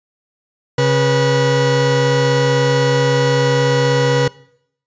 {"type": "tone pair together", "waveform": "40% pulse", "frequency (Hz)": [136.74, 486.4], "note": ["C#3", "B4"], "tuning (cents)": [-23, -26], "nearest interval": "octave + minor seventh", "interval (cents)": 2197, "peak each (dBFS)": -14, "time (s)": [0.78, 4.28], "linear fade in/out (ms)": 5, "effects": ["noise-tail reverb RT60 0.7 s tail -22 dB re dry", "resampled to 16000 Hz"]}